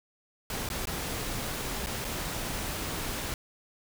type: noise with dropouts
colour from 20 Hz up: pink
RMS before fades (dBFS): -34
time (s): 0.5-3.34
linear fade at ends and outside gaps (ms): 1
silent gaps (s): 0.689-0.701 / 0.855-0.871 / 1.862-1.869 / 2.045-2.049
effects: none